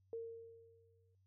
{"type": "tone with exponential decay", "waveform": "sine", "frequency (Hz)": 458, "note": "A#4", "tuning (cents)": -31, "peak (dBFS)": -40, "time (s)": [0.13, 1.15], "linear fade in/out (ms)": 1, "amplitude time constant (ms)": 220, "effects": ["added 95 Hz sine -70 dBFS peak until 1.26 s"]}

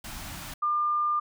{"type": "band-stop noise", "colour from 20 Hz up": "pink", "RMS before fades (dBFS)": -39, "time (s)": [0.04, 0.54], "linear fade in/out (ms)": 5, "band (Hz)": [320, 630], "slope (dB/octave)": 48}
{"type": "tone", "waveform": "sine", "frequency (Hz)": 1200, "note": "D6", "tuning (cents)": 37, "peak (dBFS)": -23, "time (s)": [0.62, 1.2], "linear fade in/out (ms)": 10}
{"effects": []}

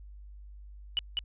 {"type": "tone with echo", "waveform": "sine", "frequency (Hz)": 2951, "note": "F#7", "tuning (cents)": -5, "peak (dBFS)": -25, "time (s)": [0.97, 0.99], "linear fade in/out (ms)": 0, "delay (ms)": 200, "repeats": 1, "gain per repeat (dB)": -2, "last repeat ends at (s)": 1.19, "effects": ["added 50 Hz sine -45 dBFS peak until 1.24 s", "resampled to 8000 Hz"]}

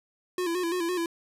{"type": "tone with vibrato", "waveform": "square", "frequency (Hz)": 349.2, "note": "F4", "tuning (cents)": 0, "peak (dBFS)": -27, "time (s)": [0.38, 1.06], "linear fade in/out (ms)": 2, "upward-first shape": "square", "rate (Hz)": 5.9, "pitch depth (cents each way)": 67, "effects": ["resampled to 32000 Hz"]}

